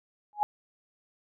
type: tone with exponential growth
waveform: sine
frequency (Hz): 834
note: G#5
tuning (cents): +7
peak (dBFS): -18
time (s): 0.33-0.43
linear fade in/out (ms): 0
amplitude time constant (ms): 20
effects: none